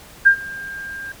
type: tone with ADSR envelope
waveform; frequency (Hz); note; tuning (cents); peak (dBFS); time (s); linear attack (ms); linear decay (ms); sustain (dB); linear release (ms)
sine; 1599; G6; +34; -5; 0.25-1.12; 18; 86; -23; 3
effects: pink hiss -43 dBFS RMS until 1.2 s